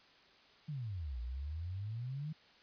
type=exponential two-way sweep; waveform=sine; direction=down then up; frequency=160 to 57.5 to 160 Hz; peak=-38 dBFS; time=0.68-2.33 s; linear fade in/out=10 ms; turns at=1.2 s; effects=white hiss -63 dBFS RMS until 2.62 s + resampled to 11025 Hz